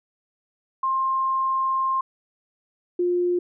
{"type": "tone pair in turn", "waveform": "sine", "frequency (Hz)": [1059, 354.1], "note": ["C6", "F4"], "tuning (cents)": [21, 24], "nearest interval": "octave + perfect fifth", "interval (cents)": 1897, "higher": "first", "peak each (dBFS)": [-20, -19], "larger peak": "second", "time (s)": [[0.83, 2.01], [2.99, 3.39]], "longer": "first", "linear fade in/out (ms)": 5, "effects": []}